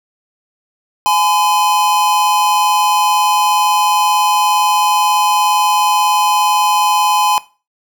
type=tone pair together; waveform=square; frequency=839 / 1016.9 Hz; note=G#5 / C6; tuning=+17 / -50 cents; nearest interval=minor third; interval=333 cents; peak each=-14 dBFS; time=1.06-7.38 s; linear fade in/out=0 ms; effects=noise-tail reverb RT60 0.3 s tail -17 dB re dry